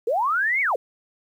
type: linear two-way sweep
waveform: sine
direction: up then down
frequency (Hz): 419.1 to 2270 to 419.1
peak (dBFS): -19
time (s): 0.07-0.76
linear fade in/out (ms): 5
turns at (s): 0.61
effects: 9-bit